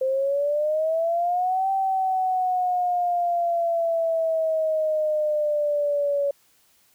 sine exponential two-way sweep, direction up then down, 520 to 777 to 563 Hz, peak -20 dBFS, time 0.01-6.31 s, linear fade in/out 5 ms, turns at 1.7 s, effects white hiss -61 dBFS RMS until 6.94 s

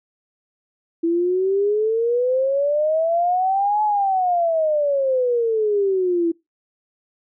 sine exponential two-way sweep, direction up then down, 329.6 to 856 to 329.6 Hz, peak -16 dBFS, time 1.03-6.32 s, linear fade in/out 10 ms, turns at 3.83 s, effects noise-tail reverb RT60 0.2 s tail -23 dB re dry

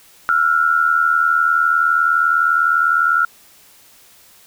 sine tone pair together, 1344.1 / 1424 Hz, E6 / F6, +33 / +33 cents, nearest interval minor second, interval 100 cents, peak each -15 dBFS, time 0.29-3.25 s, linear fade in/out 0 ms, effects white hiss -48 dBFS RMS until 4.46 s

